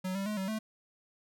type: tone with pitch steps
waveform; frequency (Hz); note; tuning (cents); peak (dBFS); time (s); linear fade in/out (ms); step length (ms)
square; 185.8 / 195.7 / 211.9 / 190.8 / 218; F#3 / G3 / G#3 / G3 / A3; +7 / -3 / +35 / -47 / -16; -33; 0.04-0.59; 10; 110
effects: none